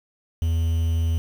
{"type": "tone with quantisation", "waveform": "triangle", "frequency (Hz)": 82.3, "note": "E2", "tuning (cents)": -2, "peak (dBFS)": -17, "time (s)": [0.42, 1.18], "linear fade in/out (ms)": 0, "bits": 7, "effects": []}